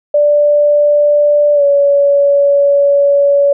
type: tone with pitch glide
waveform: sine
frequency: 587.3 to 566.3 Hz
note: D5 to C#5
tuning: 0 to +37 cents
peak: -6 dBFS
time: 0.14-3.53 s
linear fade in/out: 5 ms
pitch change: -63 cents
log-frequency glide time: 1.54-1.63 s
effects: none